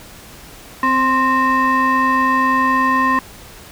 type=tone with frequency modulation; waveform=sine; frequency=1049 Hz; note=C6; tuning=4 cents sharp; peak=-11 dBFS; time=0.83-3.19 s; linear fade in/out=2 ms; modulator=789 Hz; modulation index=0.93; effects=tanh soft clip ceiling -8 dBFS + pink hiss -39 dBFS RMS until 3.71 s